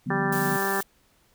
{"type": "chord", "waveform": "sine", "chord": "B diminished", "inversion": "first", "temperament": "equal with one note detuned", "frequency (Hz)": [146.83, 176.95, 246.9], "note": ["D3", "F3", "B3"], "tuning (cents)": [0, 23, 0], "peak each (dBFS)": -31, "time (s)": [0.06, 0.57], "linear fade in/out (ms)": 10}
{"type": "harmonic tone", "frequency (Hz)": 196, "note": "G3", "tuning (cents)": 0, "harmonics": [1, 2, 3, 4, 5, 6, 7, 8, 9], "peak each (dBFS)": [-34, -29, -40, -31, -34, -33, -37, -35, -30], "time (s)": [0.1, 0.81], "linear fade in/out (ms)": 5}
{"type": "noise", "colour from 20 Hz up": "blue", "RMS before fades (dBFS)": -34, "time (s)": [0.32, 0.83], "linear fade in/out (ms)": 5}
{"effects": ["pink hiss -63 dBFS RMS until 1.34 s"]}